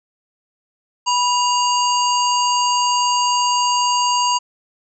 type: harmonic tone with a mistuned harmonic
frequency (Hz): 942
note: A#5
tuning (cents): +18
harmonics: 1 / 3 / 5 / 7 / 8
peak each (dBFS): -16 / -23 / -24 / -25 / -30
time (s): 1.06-4.39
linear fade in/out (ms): 20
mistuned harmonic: 1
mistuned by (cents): +73
effects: none